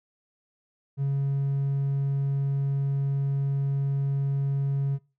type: tone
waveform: triangle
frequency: 138.59 Hz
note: C#3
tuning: in tune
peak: -20 dBFS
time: 0.97-4.99 s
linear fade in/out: 50 ms
effects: noise-tail reverb RT60 0.3 s tail -23 dB re dry + tanh soft clip ceiling -18 dBFS